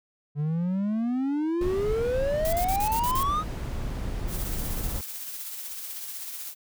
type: exponential sweep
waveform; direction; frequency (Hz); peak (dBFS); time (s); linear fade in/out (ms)
triangle; up; 143.2 to 1279; -22; 0.35-3.44; 50
type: noise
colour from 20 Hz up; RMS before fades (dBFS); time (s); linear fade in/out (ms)
brown; -31; 1.61-5.01; 2
type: noise bursts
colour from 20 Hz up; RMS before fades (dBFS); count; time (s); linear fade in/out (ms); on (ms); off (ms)
blue; -33; 7; 2.45-3.23; 2; 78; 39
type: noise with tremolo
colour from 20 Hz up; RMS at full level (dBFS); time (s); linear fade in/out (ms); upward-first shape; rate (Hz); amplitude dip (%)
blue; -35; 4.27-6.55; 50; triangle; 16; 40
effects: none